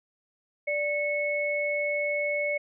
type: tone pair together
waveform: sine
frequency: 586.8 / 2200 Hz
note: D5 / C#7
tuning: -2 / -14 cents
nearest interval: octave + major seventh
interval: 2288 cents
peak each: -28 dBFS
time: 0.67-2.58 s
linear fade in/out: 10 ms
effects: none